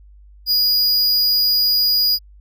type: tone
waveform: square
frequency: 4897 Hz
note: D#8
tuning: 28 cents flat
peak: -14 dBFS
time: 0.46-2.19 s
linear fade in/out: 50 ms
effects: added 50 Hz sine -42 dBFS peak until 2.4 s